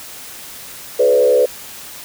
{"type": "tone with frequency modulation", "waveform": "sine", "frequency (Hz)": 500, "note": "B4", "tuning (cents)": 21, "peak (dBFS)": -9, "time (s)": [0.99, 1.46], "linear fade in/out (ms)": 10, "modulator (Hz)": 69.4, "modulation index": 0.99, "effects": ["white hiss -34 dBFS RMS until 2.04 s"]}